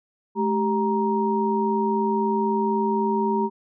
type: tone cluster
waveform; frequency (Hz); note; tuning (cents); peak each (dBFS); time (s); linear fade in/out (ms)
sine; 214.3 / 390.5 / 938; A3 / G4 / A#5; -45 / -7 / +11; -24; 0.35-3.5; 50
effects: none